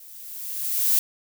violet noise with level ramp, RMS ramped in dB -46 to -18 dBFS, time 0-0.99 s, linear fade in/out 2 ms, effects none

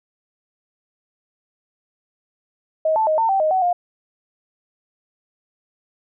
sine tone with pitch steps, 632 / 879 / 624 / 903 / 776 / 622 / 752 / 708 Hz, D#5 / A5 / D#5 / A5 / G5 / D#5 / F#5 / F5, +27 / -2 / +5 / +45 / -18 / -1 / +28 / +23 cents, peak -15 dBFS, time 2.85-3.73 s, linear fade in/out 5 ms, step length 110 ms, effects none

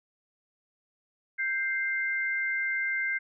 sine tone pair together, 1574 / 2092 Hz, G6 / C7, +7 / -1 cents, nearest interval perfect fourth, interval 492 cents, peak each -30 / -29 dBFS, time 1.38-3.19 s, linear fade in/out 20 ms, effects none

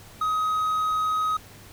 triangle tone, 1262 Hz, D#6, 24 cents sharp, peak -20 dBFS, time 0.21-1.37 s, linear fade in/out 5 ms, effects added 102 Hz sine -52 dBFS peak until 1.72 s + pink hiss -48 dBFS RMS until 1.72 s

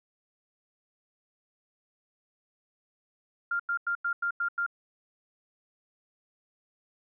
sine tone bursts, 1396.9 Hz, F6, in tune, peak -26 dBFS, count 7, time 3.51-4.664 s, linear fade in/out 5 ms, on 86 ms, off 92 ms, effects none

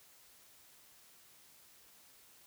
silence, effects white hiss -62 dBFS RMS until 2.46 s

